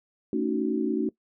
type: chord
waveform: sine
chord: D# half-diminished seventh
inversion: second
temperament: just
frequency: 224 / 280 / 311.1 / 373.4 Hz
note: A3 / C#4 / D#4 / F#4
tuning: +31 / +18 / 0 / +16 cents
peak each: -29 dBFS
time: 0.33-1.09 s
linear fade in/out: 2 ms
effects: noise-tail reverb RT60 0.1 s tail -20 dB re dry